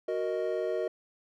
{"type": "chord", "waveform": "triangle", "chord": "D# minor", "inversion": "first", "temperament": "equal", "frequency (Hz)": [370, 466.2, 622.3], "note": ["F#4", "A#4", "D#5"], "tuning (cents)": [0, 0, 0], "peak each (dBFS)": -31, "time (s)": [0.08, 0.88], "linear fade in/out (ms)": 5, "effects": []}